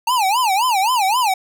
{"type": "tone with vibrato", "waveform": "square", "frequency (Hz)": 880, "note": "A5", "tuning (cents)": 0, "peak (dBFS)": -15, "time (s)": [0.07, 1.34], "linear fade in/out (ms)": 5, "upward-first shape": "sine", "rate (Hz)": 3.8, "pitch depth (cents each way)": 270, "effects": []}